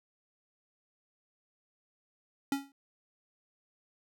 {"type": "tone with exponential decay", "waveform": "square", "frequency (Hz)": 277.2, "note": "C#4", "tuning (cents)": 0, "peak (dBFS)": -26, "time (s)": [2.52, 2.72], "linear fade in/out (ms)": 2, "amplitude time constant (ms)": 42, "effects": []}